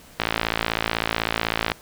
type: click train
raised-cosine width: 0.3 ms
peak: -4 dBFS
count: 86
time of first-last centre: 0.2-1.718 s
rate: 56 Hz
effects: pink hiss -48 dBFS RMS until 1.81 s